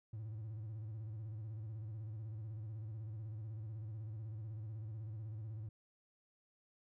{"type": "tone with vibrato", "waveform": "triangle", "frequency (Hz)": 108.6, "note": "A2", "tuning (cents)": -22, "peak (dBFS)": -40, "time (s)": [0.13, 5.69], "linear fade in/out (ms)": 5, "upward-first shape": "square", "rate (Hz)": 16, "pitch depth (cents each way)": 72, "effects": ["tanh soft clip ceiling -36 dBFS"]}